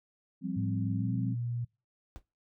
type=chord; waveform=sine; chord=F suspended second; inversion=none; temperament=just; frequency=174.61 / 196.44 / 261.9 Hz; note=F3 / G3 / C4; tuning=0 / +4 / +2 cents; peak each=-36 dBFS; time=0.41-1.36 s; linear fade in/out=50 ms
type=tone with pitch glide; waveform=sine; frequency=107.8 to 119.61 Hz; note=A2 to A#2; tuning=-35 to +45 cents; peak=-31 dBFS; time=0.56-1.65 s; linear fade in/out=10 ms; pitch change=+180 cents; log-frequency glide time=0.96-1.15 s
type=noise with exponential decay; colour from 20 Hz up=brown; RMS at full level=-39 dBFS; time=2.16-2.23 s; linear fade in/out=0 ms; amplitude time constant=15 ms
effects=noise-tail reverb RT60 0.3 s tail -25 dB re dry